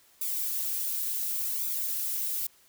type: noise with flanger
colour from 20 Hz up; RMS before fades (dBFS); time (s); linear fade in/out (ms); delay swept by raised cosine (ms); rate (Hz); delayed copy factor
violet; -31; 0.21-2.47; 5; 0.82 to 5.22; 0.69; +0.7
effects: white hiss -61 dBFS RMS until 2.68 s